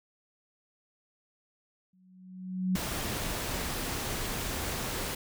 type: tone with exponential growth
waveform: sine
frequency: 185 Hz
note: F#3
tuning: in tune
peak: -23 dBFS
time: 1.93-2.76 s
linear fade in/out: 5 ms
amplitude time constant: 180 ms
type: noise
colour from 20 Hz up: pink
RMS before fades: -34 dBFS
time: 2.75-5.15 s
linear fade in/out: 5 ms
effects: none

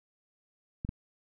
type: clicks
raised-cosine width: 5 ms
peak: -22 dBFS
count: 2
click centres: 0.849 / 0.891 s
effects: none

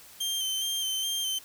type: tone with vibrato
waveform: sawtooth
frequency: 3136 Hz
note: G7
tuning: in tune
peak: -25 dBFS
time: 0.2-1.39 s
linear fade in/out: 10 ms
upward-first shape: square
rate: 2.4 Hz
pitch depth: 25 cents each way
effects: white hiss -51 dBFS RMS until 1.44 s

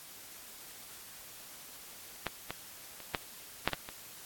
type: clicks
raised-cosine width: 0.3 ms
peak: -16 / -20 / -30 / -14 / -10 / -14 / -25 dBFS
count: 7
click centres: 2.267 / 2.506 / 3.003 / 3.148 / 3.676 / 3.733 / 3.889 s
effects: white hiss -50 dBFS RMS until 4.25 s + AAC 64 kbps

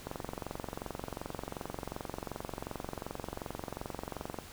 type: click train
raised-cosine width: 1 ms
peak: -23 dBFS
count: 99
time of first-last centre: 0.07-4.387 s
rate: 22.7 Hz
effects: pink hiss -50 dBFS RMS until 4.52 s

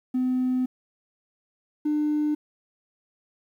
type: tone pair in turn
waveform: triangle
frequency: 254.5 / 300 Hz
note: C4 / D4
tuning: -48 / +37 cents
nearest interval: minor third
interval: 285 cents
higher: second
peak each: -18 dBFS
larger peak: neither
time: 0.14-0.66 / 1.85-2.35 s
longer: first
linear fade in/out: 10 ms
effects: tanh soft clip ceiling -18 dBFS + 10-bit

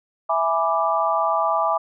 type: chord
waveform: sine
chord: E dominant seventh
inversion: none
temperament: equal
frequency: 659.3 / 830.6 / 987.8 / 1174.7 Hz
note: E5 / G#5 / B5 / D6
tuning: 0 / 0 / 0 / 0 cents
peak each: -23 / -24 / -25 / -22 dBFS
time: 0.29-1.78 s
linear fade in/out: 10 ms
effects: none

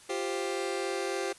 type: chord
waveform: sawtooth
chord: F suspended second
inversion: none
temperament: just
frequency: 349.2 / 392.9 / 523.8 Hz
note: F4 / G4 / C5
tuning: 0 / +4 / +2 cents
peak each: -32 / -29 / -32 dBFS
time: 0.09-1.33 s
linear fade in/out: 10 ms
effects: white hiss -54 dBFS RMS until 1.38 s + resampled to 24000 Hz

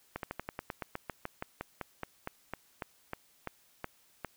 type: slowing click train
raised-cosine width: 0.5 ms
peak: -21 dBFS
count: 22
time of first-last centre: 0.16-4.247 s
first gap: 72 ms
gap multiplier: 1.09
effects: white hiss -66 dBFS RMS until 4.36 s

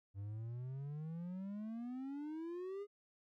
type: exponential sweep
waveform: triangle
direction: up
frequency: 97 to 415.3 Hz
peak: -40 dBFS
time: 0.14-2.87 s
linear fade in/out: 50 ms
effects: none

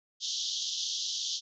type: band-pass noise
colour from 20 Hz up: pink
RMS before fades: -34 dBFS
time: 0.2-1.41 s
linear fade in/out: 50 ms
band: 3100 to 6600 Hz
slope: 96 dB/octave
effects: none

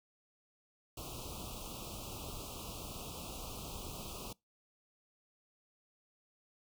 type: band-stop noise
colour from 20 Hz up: pink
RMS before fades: -45 dBFS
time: 0.97-4.33 s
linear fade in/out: 5 ms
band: 1300 to 2500 Hz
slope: 96 dB/octave
effects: noise-tail reverb RT60 0.2 s tail -24 dB re dry

